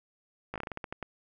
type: slowing click train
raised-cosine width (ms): 0.5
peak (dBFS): -21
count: 11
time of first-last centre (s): 0.54-1.027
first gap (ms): 17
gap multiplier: 1.22
effects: none